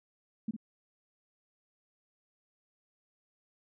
sine tone with echo, 220 Hz, A3, in tune, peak -30 dBFS, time 0.48-0.51 s, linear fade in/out 5 ms, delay 55 ms, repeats 1, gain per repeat -7 dB, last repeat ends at 0.565 s, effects none

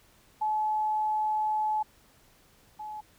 sine tone pair in turn, 858 / 852.6 Hz, A5 / G#5, -44 / +45 cents, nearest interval unison, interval 11 cents, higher first, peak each -25 / -36 dBFS, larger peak first, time 0.41-1.83 / 2.79-3.01 s, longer first, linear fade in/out 10 ms, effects pink hiss -61 dBFS RMS until 3.18 s

